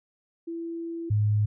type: tone pair in turn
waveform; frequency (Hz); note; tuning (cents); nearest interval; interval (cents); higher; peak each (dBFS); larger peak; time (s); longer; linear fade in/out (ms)
sine; 334 / 105.2; E4 / G#2; +23 / +23; octave + minor sixth; 2000; first; -31 / -20; second; 0.47-1.1 / 1.1-1.46; first; 10
effects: none